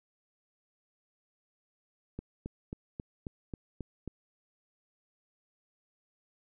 click train, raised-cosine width 3 ms, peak -25 dBFS, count 8, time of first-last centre 2.19-4.077 s, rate 3.71 Hz, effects none

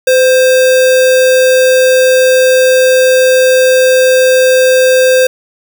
sine tone with sample-and-hold, 513 Hz, C5, 34 cents flat, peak -4 dBFS, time 0.07-5.27 s, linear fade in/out 5 ms, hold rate 2100 Hz, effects none

